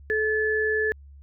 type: tone pair together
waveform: sine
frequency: 432.4 / 1729.6 Hz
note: A4 / A6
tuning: -30 / -30 cents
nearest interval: 2 octaves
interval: 2400 cents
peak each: -24 dBFS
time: 0.1-0.92 s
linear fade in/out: 0 ms
effects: added 70 Hz sine -44 dBFS peak until 1.22 s